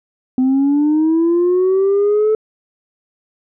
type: linear sweep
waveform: sine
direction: up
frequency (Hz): 254.1 to 437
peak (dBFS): -9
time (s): 0.38-2.35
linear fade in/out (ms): 2
effects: tanh soft clip ceiling -9 dBFS